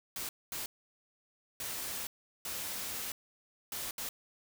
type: noise bursts at uneven times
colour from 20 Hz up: white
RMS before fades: -39 dBFS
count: 6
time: 0.16-0.29 / 0.52-0.66 / 1.6-2.07 / 2.45-3.12 / 3.72-3.91 / 3.98-4.09 s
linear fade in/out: 2 ms
effects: none